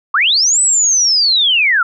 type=linear two-way sweep; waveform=sine; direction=up then down; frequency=1054 to 8070 to 1308 Hz; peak=-9 dBFS; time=0.14-1.83 s; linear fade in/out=5 ms; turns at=0.61 s; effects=none